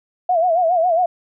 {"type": "tone with vibrato", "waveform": "sine", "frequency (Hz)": 690, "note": "F5", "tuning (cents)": -21, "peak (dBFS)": -13, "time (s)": [0.29, 1.06], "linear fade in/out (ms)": 5, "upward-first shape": "sine", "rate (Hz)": 7.3, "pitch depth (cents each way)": 120, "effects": []}